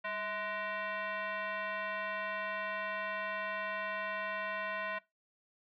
sine tone with frequency modulation, 196 Hz, G3, in tune, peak -35 dBFS, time 0.04-4.99 s, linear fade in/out 10 ms, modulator 840 Hz, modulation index 2.6, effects noise-tail reverb RT60 0.2 s tail -20 dB re dry

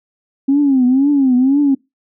sine tone with vibrato, 268.5 Hz, C4, 45 cents sharp, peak -8 dBFS, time 0.48-1.75 s, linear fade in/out 10 ms, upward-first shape triangle, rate 2 Hz, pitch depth 160 cents each way, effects noise-tail reverb RT60 0.2 s tail -22 dB re dry + tanh soft clip ceiling -4 dBFS

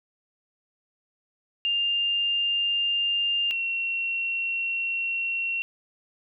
sine tone pair in turn, 2802 / 2729 Hz, F7 / F7, +5 / -41 cents, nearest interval unison, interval 46 cents, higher first, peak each -22 / -25 dBFS, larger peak first, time 1.65-3.51 / 3.51-5.62 s, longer second, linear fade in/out 0 ms, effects none

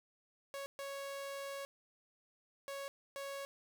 sawtooth tone bursts at uneven times, 554.4 Hz, C#5, in tune, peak -38 dBFS, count 4, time 0.54-0.66 / 0.79-1.65 / 2.68-2.88 / 3.16-3.45 s, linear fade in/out 0 ms, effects 12-bit

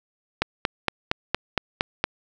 click train, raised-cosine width 0.3 ms, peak -4 dBFS, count 8, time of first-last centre 0.42-2.04 s, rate 4.32 Hz, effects none

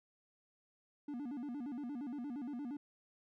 triangle tone with vibrato, 264.5 Hz, C4, 19 cents sharp, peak -38 dBFS, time 1.08-2.77 s, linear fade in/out 5 ms, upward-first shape square, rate 8.6 Hz, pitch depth 170 cents each way, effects none

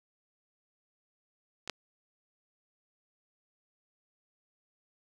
clicks, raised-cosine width 0.2 ms, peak -25 / -14 dBFS, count 2, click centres 1.676 / 1.697 s, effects high-pass 150 Hz 12 dB/octave + 7-bit

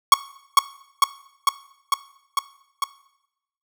45% pulse tone with echo, 1108.7 Hz, C#6, in tune, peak -7 dBFS, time 0.12-0.14 s, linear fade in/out 2 ms, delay 450 ms, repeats 6, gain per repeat -2 dB, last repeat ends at 2.84 s, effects noise-tail reverb RT60 0.8 s tail -17 dB re dry

